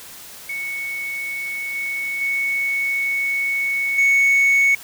sine tone with level steps, 2217 Hz, C#7, in tune, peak -24 / -22 / -18 / -10 dBFS, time 0.49-4.75 s, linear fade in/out 5 ms, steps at 1.75 / 2.21 / 3.98 s, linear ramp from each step 5 ms, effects tanh soft clip ceiling -11 dBFS + white hiss -39 dBFS RMS until 4.83 s

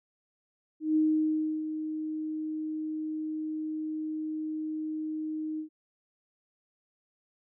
sine tone with ADSR envelope, 311.1 Hz, D#4, in tune, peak -21 dBFS, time 0.8-5.69 s, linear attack 160 ms, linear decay 670 ms, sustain -10 dB, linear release 100 ms, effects none

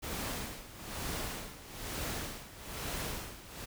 pink noise with tremolo, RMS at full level -37 dBFS, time 0.02-3.66 s, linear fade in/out 20 ms, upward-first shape sine, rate 1.1 Hz, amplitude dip 80%, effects none

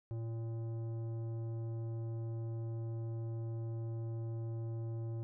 sine tone with tanh clipping, 114.2 Hz, A#2, 35 cents flat, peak -39 dBFS, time 0.11-5.23 s, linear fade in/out 0 ms, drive 12 dB, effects none

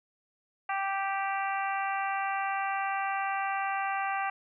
harmonic tone, 391.4 Hz, G4, 3 cents flat, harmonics 2 / 3 / 4 / 5 / 6 / 7, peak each -31 / -35 / -37 / -39 / -41 / -42 dBFS, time 0.69-4.3 s, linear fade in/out 5 ms, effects none

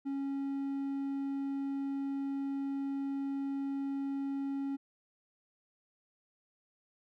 triangle tone, 275.7 Hz, C#4, 9 cents flat, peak -31 dBFS, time 0.05-4.77 s, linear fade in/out 20 ms, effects none

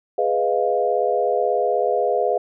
sine chord, F half-diminished seventh, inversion first, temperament equal, 415.3 / 493.9 / 622.3 / 698.5 Hz, Ab4 / Cb5 / Eb5 / F5, 0 / 0 / 0 / 0 cents, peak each -23 / -22 / -24 / -22 dBFS, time 0.18-2.38 s, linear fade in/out 5 ms, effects none

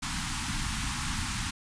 pink band-stop noise, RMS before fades -32 dBFS, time 0.02-1.51 s, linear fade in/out 10 ms, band 280 to 850 Hz, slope 48 dB/octave, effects resampled to 22050 Hz

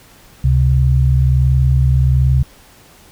sine tone pair together, 69.4 / 130.68 Hz, C#2 / C3, +3 / -2 cents, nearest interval major seventh, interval 1095 cents, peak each -12 dBFS, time 0.44-2.43 s, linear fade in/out 5 ms, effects pink hiss -45 dBFS RMS until 3.11 s

